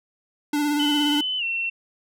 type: tone with vibrato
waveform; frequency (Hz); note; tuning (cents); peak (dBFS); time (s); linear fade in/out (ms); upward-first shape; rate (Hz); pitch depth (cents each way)
square; 293.7; D4; 0; -21; 0.53-1.21; 5; sine; 17; 29
type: tone with pitch glide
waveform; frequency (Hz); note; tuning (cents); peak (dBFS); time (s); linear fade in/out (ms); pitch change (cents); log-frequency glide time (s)
sine; 3025 to 2711; F#7 to E7; +38 to +48; -23; 0.79-1.7; 10; -190; 1.38-1.43
effects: none